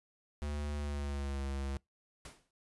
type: tone with pitch glide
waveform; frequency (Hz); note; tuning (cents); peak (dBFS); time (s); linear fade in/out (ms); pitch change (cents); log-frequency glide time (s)
square; 73.42 to 68.5; D2 to C#2; 0 to -20; -36; 0.42-1.77; 0; -120; 0.76-1.43
type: noise with exponential decay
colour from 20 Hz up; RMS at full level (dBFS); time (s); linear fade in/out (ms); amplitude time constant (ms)
pink; -46; 2.25-2.51; 2; 55
effects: noise-tail reverb RT60 0.2 s tail -26 dB re dry + resampled to 24000 Hz